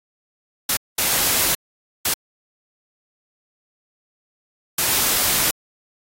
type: noise bursts at uneven times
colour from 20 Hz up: white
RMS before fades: -19 dBFS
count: 4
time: 0.69-0.77 / 0.98-1.55 / 2.05-2.14 / 4.78-5.51 s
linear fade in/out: 5 ms
effects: AAC 48 kbps